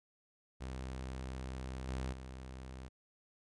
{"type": "tone with level steps", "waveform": "sawtooth", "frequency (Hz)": 64.7, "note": "C2", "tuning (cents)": -19, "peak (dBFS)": [-37, -33, -42], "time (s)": [0.6, 2.89], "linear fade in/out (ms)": 20, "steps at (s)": [1.88, 2.12], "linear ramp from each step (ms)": 10, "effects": ["resampled to 22050 Hz"]}